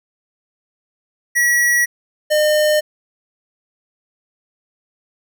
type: tone pair in turn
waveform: square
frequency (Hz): 1927 / 607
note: B6 / D#5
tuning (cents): -43 / -43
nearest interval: octave + minor sixth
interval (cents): 2000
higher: first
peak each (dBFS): -13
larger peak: neither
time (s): 1.35-1.86 / 2.3-2.81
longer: neither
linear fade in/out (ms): 20
effects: none

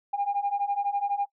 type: beating tone pair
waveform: sine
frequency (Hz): 800 / 812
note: G5 / G#5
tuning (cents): +35 / -39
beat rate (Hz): 12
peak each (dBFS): -28 / -26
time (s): 0.13-1.26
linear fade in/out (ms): 10
effects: noise-tail reverb RT60 0.1 s tail -23 dB re dry + tanh soft clip ceiling -19 dBFS

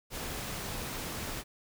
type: noise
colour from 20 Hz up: pink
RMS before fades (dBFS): -38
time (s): 0.1-1.44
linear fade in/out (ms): 50
effects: none

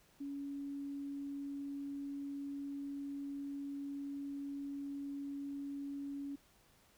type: tone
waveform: sine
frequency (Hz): 281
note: C#4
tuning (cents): +24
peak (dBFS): -40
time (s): 0.2-6.36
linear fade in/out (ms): 10
effects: pink hiss -68 dBFS RMS until 6.97 s

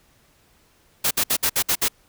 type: noise bursts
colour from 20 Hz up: white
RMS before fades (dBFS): -20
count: 7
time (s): 1.04-1.884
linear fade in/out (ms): 10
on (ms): 70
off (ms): 59
effects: pink hiss -59 dBFS RMS until 2.08 s

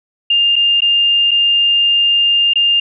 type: tone with dropouts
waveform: sine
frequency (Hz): 2807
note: F7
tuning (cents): +8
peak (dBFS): -9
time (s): 0.3-2.8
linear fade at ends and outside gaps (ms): 5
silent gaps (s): 0.558-0.562 / 0.806-0.819 / 1.31-1.314 / 2.536-2.556
effects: none

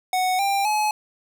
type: tone with pitch steps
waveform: square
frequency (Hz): 740 / 793.1 / 850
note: F#5 / G5 / G#5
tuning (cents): 0 / +20 / +40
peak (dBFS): -20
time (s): 0.13-0.91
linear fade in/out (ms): 2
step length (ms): 260
effects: none

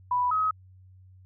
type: tone pair in turn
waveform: sine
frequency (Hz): 987.8 / 1270.8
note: B5 / D#6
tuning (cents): 0 / +36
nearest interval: major third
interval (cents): 436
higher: second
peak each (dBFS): -22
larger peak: neither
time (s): 0.11-0.31 / 0.31-0.51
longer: neither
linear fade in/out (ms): 5
effects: added 93 Hz sine -50 dBFS peak until 1.25 s

